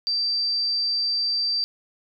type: tone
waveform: sine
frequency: 4677 Hz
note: D8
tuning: 8 cents flat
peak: -21 dBFS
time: 0.07-1.64 s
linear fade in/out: 0 ms
effects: none